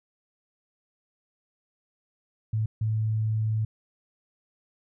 sine tone bursts at uneven times, 109.4 Hz, A2, 9 cents flat, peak -23 dBFS, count 2, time 2.53-2.66 / 2.81-3.65 s, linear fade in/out 5 ms, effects none

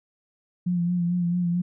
sine tone with vibrato, 175.2 Hz, F3, 6 cents sharp, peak -21 dBFS, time 0.66-1.62 s, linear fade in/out 10 ms, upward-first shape sine, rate 4.5 Hz, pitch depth 36 cents each way, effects none

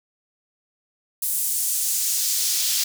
pink noise with high-pass filter sweep, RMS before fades -23 dBFS, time 1.22-2.84 s, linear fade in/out 5 ms, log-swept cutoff 10000 to 4400 Hz, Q 1.2, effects none

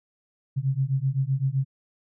sine beating tone pair, 130.81 / 138.61 Hz, C3 / C#3, 0 / 0 cents, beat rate 7.8 Hz, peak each -25 dBFS, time 0.56-1.65 s, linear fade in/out 20 ms, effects none

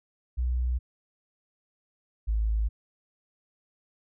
sine tone pair in turn, 61.74 / 54.09 Hz, B1 / A1, 0 / -29 cents, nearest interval major second, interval 229 cents, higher first, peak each -24 / -23 dBFS, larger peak second, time 0.37-0.79 / 2.27-2.69 s, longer neither, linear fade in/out 20 ms, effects none

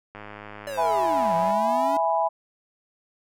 click train, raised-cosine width 0.5 ms, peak -24 dBFS, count 142, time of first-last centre 0.15-1.506 s, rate 104 Hz
square linear two-way sweep, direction down then up, 584 to 167.6 to 289.1 Hz, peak -31 dBFS, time 0.67-1.97 s, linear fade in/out 2 ms, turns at 1.35 s
sine chord, E major, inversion none, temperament equal, 659.3 / 830.6 / 987.8 Hz, E5 / G#5 / B5, 0 / 0 / 0 cents, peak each -24 / -24 / -25 dBFS, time 0.77-2.29 s, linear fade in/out 20 ms
effects none

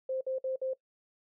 sine tone bursts, 523.3 Hz, C5, in tune, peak -30 dBFS, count 4, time 0.09-0.735 s, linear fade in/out 5 ms, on 120 ms, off 55 ms, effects noise-tail reverb RT60 0.1 s tail -20 dB re dry

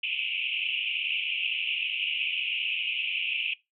white band-pass noise, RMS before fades -30 dBFS, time 0.03-3.54 s, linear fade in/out 5 ms, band 2400 to 3000 Hz, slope 96 dB/octave, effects noise-tail reverb RT60 0.2 s tail -20 dB re dry

